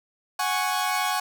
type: chord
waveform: sawtooth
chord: F# suspended second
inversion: none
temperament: equal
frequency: 740 / 830.6 / 1108.7 Hz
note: F#5 / G#5 / C#6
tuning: 0 / 0 / 0 cents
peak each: -24 dBFS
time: 0.39-1.2 s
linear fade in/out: 5 ms
effects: none